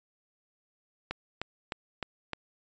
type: click train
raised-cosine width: 0.3 ms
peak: -17 dBFS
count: 5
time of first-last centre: 1.11-2.333 s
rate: 3.27 Hz
effects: resampled to 16000 Hz